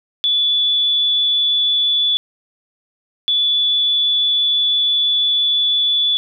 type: tone pair in turn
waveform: sine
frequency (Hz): 3451 / 3451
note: A7 / A7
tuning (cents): -34 / -34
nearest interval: unison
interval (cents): 0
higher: neither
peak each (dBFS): -13 / -13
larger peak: neither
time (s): 0.24-2.17 / 3.28-6.17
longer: second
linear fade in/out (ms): 0
effects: none